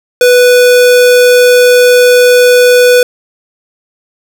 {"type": "tone", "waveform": "square", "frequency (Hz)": 493.9, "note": "B4", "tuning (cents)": 0, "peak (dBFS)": -3, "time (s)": [0.21, 3.03], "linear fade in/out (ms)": 2, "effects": []}